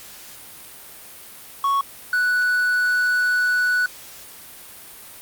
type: tone pair in turn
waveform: triangle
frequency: 1108.7 / 1479.9 Hz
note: C#6 / F#6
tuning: 0 / 0 cents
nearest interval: perfect fourth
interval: 500 cents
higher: second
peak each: -15 / -15 dBFS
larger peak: neither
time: 1.64-1.81 / 2.13-3.86 s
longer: second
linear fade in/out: 2 ms
effects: white hiss -41 dBFS RMS until 5.21 s + Opus 48 kbps